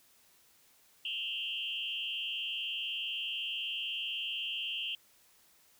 sine tone with frequency modulation, 2960 Hz, F#7, in tune, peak -34 dBFS, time 1.05-4.95 s, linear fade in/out 2 ms, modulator 116 Hz, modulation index 2.3, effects white hiss -65 dBFS RMS until 5.79 s

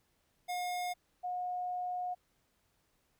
square / sine tone pair in turn, 717 / 722.4 Hz, F5 / F#5, +45 / -42 cents, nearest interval unison, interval 13 cents, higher second, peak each -35 / -34 dBFS, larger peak second, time 0.48-0.94 / 1.23-2.15 s, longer second, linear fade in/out 20 ms, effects pink hiss -75 dBFS RMS until 3.19 s

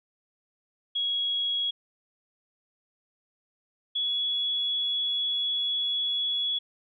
sine tone pair in turn, 3322 / 3376 Hz, G#7 / G#7, 0 / +28 cents, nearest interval unison, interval 28 cents, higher second, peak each -25 dBFS, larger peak neither, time 0.95-1.71 / 3.95-6.59 s, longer second, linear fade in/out 10 ms, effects none

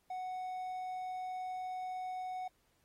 triangle tone, 740 Hz, F#5, in tune, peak -36 dBFS, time 0.1-2.48 s, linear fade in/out 5 ms, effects pink hiss -75 dBFS RMS until 2.84 s + AAC 48 kbps

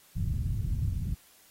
white low-pass noise, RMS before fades -30 dBFS, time 0.15-1.15 s, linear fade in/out 20 ms, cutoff 130 Hz, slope 24 dB/octave, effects white hiss -59 dBFS RMS until 1.5 s + AAC 48 kbps

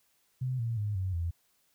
sine tone with pitch steps, 128.3 / 115.63 / 104.21 / 93.92 / 84.65 Hz, C3 / A#2 / G#2 / F#2 / E2, -34 / -14 / +6 / +26 / +46 cents, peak -29 dBFS, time 0.41-1.31 s, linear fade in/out 10 ms, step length 180 ms, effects white hiss -71 dBFS RMS until 1.74 s

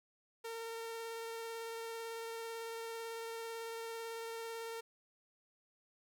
sawtooth tone with vibrato, 456.5 Hz, A#4, 36 cents flat, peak -38 dBFS, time 0.44-4.81 s, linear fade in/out 10 ms, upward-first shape triangle, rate 18 Hz, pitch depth 15 cents each way, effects none

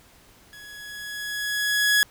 sawtooth tone with level ramp, 1679 Hz, G#6, 18 cents sharp, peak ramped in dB -39 to -12 dBFS, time 0.53-2.03 s, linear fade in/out 0 ms, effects pink hiss -54 dBFS RMS until 2.1 s

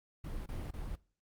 brown noise bursts, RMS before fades -40 dBFS, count 3, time 0.24-0.956 s, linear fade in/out 5 ms, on 220 ms, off 28 ms, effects noise-tail reverb RT60 0.4 s tail -21 dB re dry + Opus 32 kbps

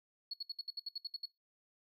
triangle tone bursts, 4362 Hz, C#8, 29 cents flat, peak -34 dBFS, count 11, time 0.31-1.256 s, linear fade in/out 5 ms, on 26 ms, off 66 ms, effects noise-tail reverb RT60 0.2 s tail -24 dB re dry + tanh soft clip ceiling -36 dBFS

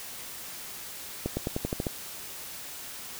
accelerating click train, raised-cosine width 2 ms, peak -15 dBFS, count 8, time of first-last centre 1.26-1.868 s, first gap 110 ms, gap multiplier 0.92, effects white hiss -41 dBFS RMS until 3.19 s

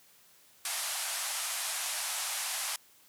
white band-pass noise, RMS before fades -35 dBFS, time 0.65-2.76 s, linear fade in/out 2 ms, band 630 to 12000 Hz, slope 48 dB/octave, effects white hiss -61 dBFS RMS until 3.08 s + high-pass 80 Hz 12 dB/octave

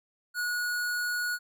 square tone, 1456 Hz, F#6, 28 cents flat, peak -29 dBFS, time 0.34-1.39 s, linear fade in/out 50 ms, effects none

